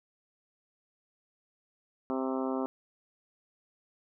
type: harmonic tone with a mistuned harmonic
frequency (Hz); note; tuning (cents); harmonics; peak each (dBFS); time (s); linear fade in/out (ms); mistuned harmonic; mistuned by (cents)
131.5; C3; +9; 2 / 3 / 4 / 5 / 6 / 7 / 8 / 9 / 10; -32 / -36 / -38 / -40 / -42 / -43 / -44 / -45 / -46; 2.1-2.66; 0; 9; -17
effects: none